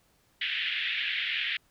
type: band-pass noise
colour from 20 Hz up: white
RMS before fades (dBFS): -31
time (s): 0.41-1.57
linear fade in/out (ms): 5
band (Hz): 1700 to 3400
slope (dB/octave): 48
effects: pink hiss -67 dBFS RMS until 1.7 s